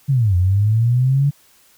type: linear two-way sweep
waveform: sine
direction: down then up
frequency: 144.8 to 87.31 to 144.8 Hz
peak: -12 dBFS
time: 0.08-1.31 s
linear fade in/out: 20 ms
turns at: 0.36 s
effects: white hiss -53 dBFS RMS until 1.77 s